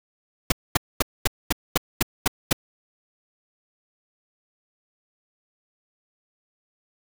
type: noise bursts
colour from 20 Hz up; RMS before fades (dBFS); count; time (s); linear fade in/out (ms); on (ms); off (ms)
pink; -18; 9; 0.5-2.529; 5; 21; 230
effects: none